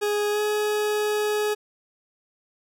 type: tone with pitch glide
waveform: 40% pulse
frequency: 415.3 to 421.1 Hz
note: G#4 to G#4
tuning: 0 to +24 cents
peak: -21 dBFS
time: 0.01-1.55 s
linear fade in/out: 20 ms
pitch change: +24 cents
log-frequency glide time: 0.31-0.4 s
effects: none